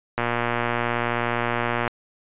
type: click train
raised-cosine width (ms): 0.5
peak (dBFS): -8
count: 203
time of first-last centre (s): 0.18-1.877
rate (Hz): 119
effects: resampled to 8000 Hz